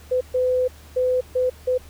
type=tone bursts at uneven times; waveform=sine; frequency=506 Hz; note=B4; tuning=42 cents sharp; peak=-17 dBFS; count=5; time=0.11-0.21 / 0.34-0.68 / 0.96-1.21 / 1.35-1.5 / 1.67-1.78 s; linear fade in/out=10 ms; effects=added 75 Hz sine -44 dBFS peak until 1.89 s + pink hiss -49 dBFS RMS until 1.89 s